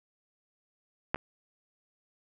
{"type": "clicks", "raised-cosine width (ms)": 0.5, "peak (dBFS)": [-11, -28], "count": 2, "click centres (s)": [1.145, 1.159], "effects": []}